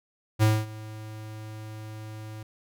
square tone with ADSR envelope, 108.4 Hz, A2, 25 cents flat, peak -17 dBFS, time 0.39-2.43 s, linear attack 36 ms, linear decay 230 ms, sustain -21 dB, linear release 4 ms, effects none

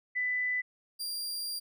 sine / sawtooth tone pair in turn, 1995 / 4768 Hz, B6 / D8, +17 / +25 cents, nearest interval octave + minor third, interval 1508 cents, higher second, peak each -28 / -31 dBFS, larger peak first, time 0.15-0.62 / 0.99-1.6 s, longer second, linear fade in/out 20 ms, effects none

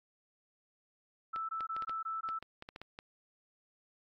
sine tone bursts, 1318.5 Hz, E6, in tune, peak -35 dBFS, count 6, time 1.33-2.39 s, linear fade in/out 10 ms, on 160 ms, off 20 ms
clicks, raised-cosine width 0.3 ms, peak -29 dBFS, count 12, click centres 1.361 / 1.607 / 1.765 / 1.823 / 1.895 / 2.289 / 2.426 / 2.624 / 2.689 / 2.761 / 2.816 / 2.989 s
effects AAC 64 kbps

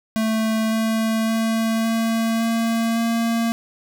square tone with pitch steps, 220.8 / 222.6 / 224.4 / 226.2 / 228.1 / 229.9 Hz, A3 / A3 / A3 / A3 / A#3 / A#3, +6 / +20 / +34 / +48 / -37 / -24 cents, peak -19 dBFS, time 0.16-3.52 s, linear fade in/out 0 ms, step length 560 ms, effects none

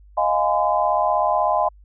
sine chord, F minor seventh, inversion third, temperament equal with one note detuned, 622.3 / 698.5 / 830.6 / 1022.6 Hz, Eb5 / F5 / Ab5 / C6, 0 / 0 / 0 / -40 cents, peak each -22 dBFS, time 0.17-1.69 s, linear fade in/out 10 ms, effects added 50 Hz sine -45 dBFS peak until 1.84 s

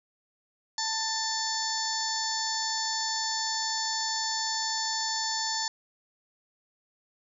harmonic tone, 887 Hz, A5, 14 cents sharp, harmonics 1 / 2 / 4 / 5 / 6 / 7 / 8, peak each -34 / -37 / -41 / -33 / -35 / -39 / -36 dBFS, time 0.78-5.68 s, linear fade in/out 2 ms, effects none

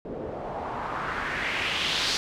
white noise with low-pass filter sweep, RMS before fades -30 dBFS, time 0.05-2.17 s, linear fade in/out 0 ms, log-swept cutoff 430 to 4600 Hz, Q 2.2, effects none

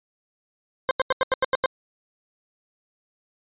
20% pulse tone bursts, 523.3 Hz, C5, in tune, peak -13 dBFS, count 8, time 0.89-1.659 s, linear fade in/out 0 ms, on 20 ms, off 87 ms, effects resampled to 8000 Hz

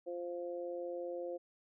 harmonic tone, 174.5 Hz, F3, 1 cent flat, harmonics 2 / 3 / 4, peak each -43 / -40 / -51 dBFS, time 0.06-1.38 s, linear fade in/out 20 ms, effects none

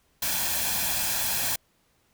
white noise with comb filter, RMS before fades -27 dBFS, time 0.22-1.56 s, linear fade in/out 5 ms, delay 1.2 ms, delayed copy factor +0.6, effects pink hiss -67 dBFS RMS until 2.13 s

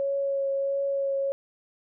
sine tone with vibrato, 552 Hz, C#5, 7 cents flat, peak -24 dBFS, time 0-1.32 s, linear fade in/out 0 ms, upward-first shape triangle, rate 1.5 Hz, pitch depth 14 cents each way, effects none

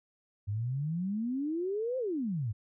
sine exponential two-way sweep, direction up then down, 98 to 530 to 98 Hz, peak -30 dBFS, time 0.47-2.53 s, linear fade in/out 20 ms, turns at 1.98 s, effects none

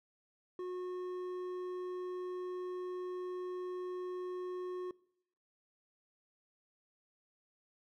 triangle tone with hard clipping, 363.5 Hz, F#4, 31 cents flat, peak -40 dBFS, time 0.59-4.91 s, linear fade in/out 2 ms, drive 10 dB, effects noise-tail reverb RT60 0.7 s tail -22 dB re dry

